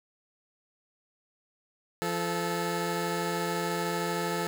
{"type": "tone pair together", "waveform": "15% pulse", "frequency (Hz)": [171.7, 435.9], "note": ["F3", "A4"], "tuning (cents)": [-29, -16], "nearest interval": "octave + major third", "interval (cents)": 1613, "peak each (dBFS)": -25, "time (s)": [2.02, 4.47], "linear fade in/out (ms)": 0, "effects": []}